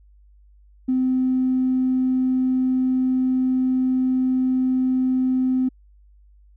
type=tone with tanh clipping; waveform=triangle; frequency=257.5 Hz; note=C4; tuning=28 cents flat; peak=-17 dBFS; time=0.88-5.69 s; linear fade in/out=10 ms; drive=4 dB; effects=added 50 Hz sine -49 dBFS peak until 6.56 s